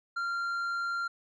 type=tone with tanh clipping; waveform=sine; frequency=1385 Hz; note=F6; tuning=15 cents flat; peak=-31 dBFS; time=0.16-1.08 s; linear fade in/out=10 ms; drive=6 dB; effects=none